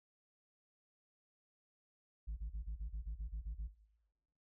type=tone bursts; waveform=sine; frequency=53.1 Hz; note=G#1; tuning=39 cents sharp; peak=-36 dBFS; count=11; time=2.27-3.679 s; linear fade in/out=20 ms; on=99 ms; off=32 ms; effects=noise-tail reverb RT60 1.0 s tail -20 dB re dry + tanh soft clip ceiling -38 dBFS